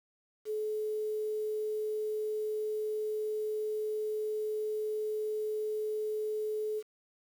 sine tone with quantisation, 428.5 Hz, A4, 46 cents flat, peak -31 dBFS, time 0.45-6.83 s, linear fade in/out 50 ms, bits 9, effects none

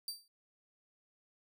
sawtooth tone with exponential decay, 4660 Hz, D8, 14 cents flat, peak -32 dBFS, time 0.08-0.28 s, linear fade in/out 2 ms, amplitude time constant 43 ms, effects none

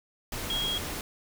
sine tone in noise, 3282 Hz, G#7, 21 cents flat, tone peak -28 dBFS, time 0.5-0.78 s, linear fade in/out 2 ms, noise pink, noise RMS -35 dBFS, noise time 0.32-1.01 s, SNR +4 dB, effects none

